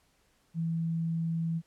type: tone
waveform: sine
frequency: 164.81 Hz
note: E3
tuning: in tune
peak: -28 dBFS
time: 0.54-1.62 s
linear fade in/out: 50 ms
effects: pink hiss -69 dBFS RMS until 1.66 s + low-pass 12000 Hz 12 dB/octave